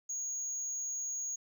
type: tone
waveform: sine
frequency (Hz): 6645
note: G#8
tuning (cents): 0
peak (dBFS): -32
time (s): 0.09-1.36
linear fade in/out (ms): 10
effects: tanh soft clip ceiling -34 dBFS + 12-bit